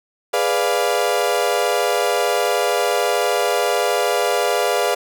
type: chord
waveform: 35% pulse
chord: G# diminished seventh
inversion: none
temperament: equal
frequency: 415.3 / 493.9 / 587.3 / 698.5 Hz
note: G#4 / B4 / D5 / F5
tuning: 0 / 0 / 0 / 0 cents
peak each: -21 / -20 / -21 / -20 dBFS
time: 0.33-4.95 s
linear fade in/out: 10 ms
effects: none